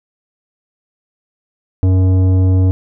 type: tone with tanh clipping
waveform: sine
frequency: 93.2 Hz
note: F#2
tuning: 13 cents sharp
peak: -10 dBFS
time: 1.83-2.71 s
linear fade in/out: 0 ms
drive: 12 dB
effects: none